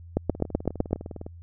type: two click trains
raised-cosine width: 2 ms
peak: -9 / -23 dBFS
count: 7 / 20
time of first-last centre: 0.17-0.93 / 0.3-1.264 s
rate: 7.89 / 19.7 Hz
effects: added 85 Hz sine -42 dBFS peak until 1.42 s